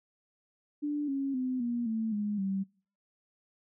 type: tone with pitch steps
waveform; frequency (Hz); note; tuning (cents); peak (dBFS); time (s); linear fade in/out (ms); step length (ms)
sine; 293.7 / 274 / 255.7 / 238.6 / 222.6 / 207.7 / 193.77; D4 / C#4 / C4 / A#3 / A3 / G#3 / G3; 0 / -20 / -40 / +41 / +20 / 0 / -20; -29; 0.82-2.64; 20; 260
effects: noise-tail reverb RT60 0.5 s tail -26 dB re dry